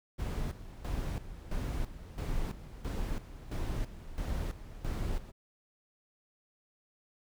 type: noise with tremolo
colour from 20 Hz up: brown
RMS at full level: -34 dBFS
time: 0.18-5.32 s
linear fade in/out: 20 ms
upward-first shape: square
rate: 1.5 Hz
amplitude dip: 75%
effects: none